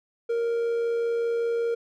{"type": "tone with amplitude modulation", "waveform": "triangle", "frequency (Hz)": 466.2, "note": "A#4", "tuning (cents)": 0, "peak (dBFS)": -20, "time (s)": [0.29, 1.75], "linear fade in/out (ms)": 10, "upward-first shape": "sine", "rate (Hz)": 85.2, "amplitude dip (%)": 25, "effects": []}